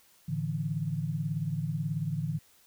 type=chord; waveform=sine; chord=A suspended fourth; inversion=none; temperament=just; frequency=110 / 146.67 / 165 Hz; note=A2 / D3 / E3; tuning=0 / -2 / +2 cents; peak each=-37 / -32 / -33 dBFS; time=0.28-2.39 s; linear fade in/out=10 ms; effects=white hiss -62 dBFS RMS until 2.66 s